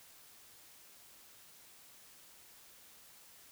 silence, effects white hiss -59 dBFS RMS until 3.51 s

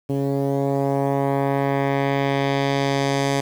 10% pulse tone with low-pass filter sweep, 138.59 Hz, C#3, in tune, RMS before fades -21 dBFS, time 0.09-3.41 s, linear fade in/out 10 ms, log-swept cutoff 370 to 8200 Hz, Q 1, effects 7-bit

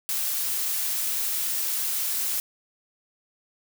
blue noise, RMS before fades -27 dBFS, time 0.09-2.4 s, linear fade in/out 0 ms, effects none

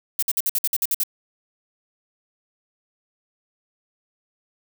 violet noise bursts, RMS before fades -21 dBFS, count 10, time 0.19-1.035 s, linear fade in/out 2 ms, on 35 ms, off 55 ms, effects none

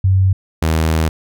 sine / sawtooth tone pair in turn, 95 / 79.89 Hz, F#2 / D#2, +46 / +46 cents, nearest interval minor third, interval 300 cents, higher first, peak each -9 dBFS, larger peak neither, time 0.04-0.33 / 0.62-1.09 s, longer second, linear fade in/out 5 ms, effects none

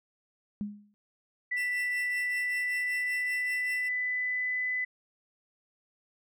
sine tone with exponential decay, 206.5 Hz, G#3, 10 cents flat, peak -28 dBFS, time 0.61-0.94 s, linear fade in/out 0 ms, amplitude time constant 71 ms
sine tone with pitch glide, 1975.5 to 2004 Hz, B6 to B6, 0 to +25 cents, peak -28 dBFS, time 1.51-4.85 s, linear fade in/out 10 ms, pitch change +25 cents, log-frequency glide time 2.1-4.69 s
sawtooth tone with tremolo, 2690 Hz, E7, 34 cents sharp, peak -34 dBFS, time 1.56-3.89 s, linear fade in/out 20 ms, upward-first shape triangle, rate 5.2 Hz, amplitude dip 80%
effects none

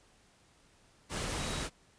sine tone in noise, 3845 Hz, B7, 47 cents flat, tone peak -47 dBFS, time 1.35-1.66 s, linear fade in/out 50 ms, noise pink, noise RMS -36 dBFS, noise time 1.09-1.7 s, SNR -14 dB, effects pink hiss -65 dBFS RMS until 1.98 s + resampled to 22050 Hz

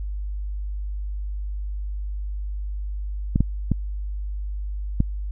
clicks, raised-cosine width 5 ms, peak -6 dBFS, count 4, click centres 3.359 / 3.406 / 3.717 / 5.004 s, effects added 50 Hz sine -26 dBFS peak until 5.31 s

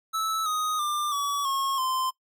square tone with pitch steps, 1308 / 1248.9 / 1192.5 / 1138.7 / 1087.3 / 1038.2 Hz, E6 / D#6 / D6 / C#6 / C#6 / C6, -14 / +6 / +26 / +46 / -34 / -14 cents, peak -26 dBFS, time 0.13-2.11 s, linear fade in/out 20 ms, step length 330 ms, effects noise-tail reverb RT60 0.1 s tail -20 dB re dry

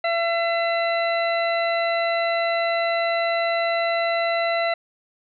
harmonic tone with a mistuned harmonic, 675 Hz, E5, 41 cents sharp, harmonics 1 / 2 / 3 / 4 / 6, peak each -21 / -30 / -27 / -32 / -33 dBFS, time 0.04-4.74 s, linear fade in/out 5 ms, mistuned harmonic 6, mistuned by -30 cents, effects none

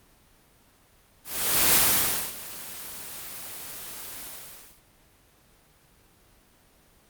white noise with ADSR envelope, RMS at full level -18 dBFS, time 1.24-4.82 s, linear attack 490 ms, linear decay 590 ms, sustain -20 dB, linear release 610 ms, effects pink hiss -59 dBFS RMS until 7.09 s + Opus 24 kbps

